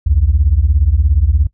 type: beating tone pair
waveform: sine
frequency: 63.6 / 80.6 Hz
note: C2 / E2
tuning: -48 / -38 cents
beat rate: 17 Hz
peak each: -11 dBFS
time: 0.06-1.47 s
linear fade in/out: 10 ms
effects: noise-tail reverb RT60 0.1 s tail -20 dB re dry + tanh soft clip ceiling -2 dBFS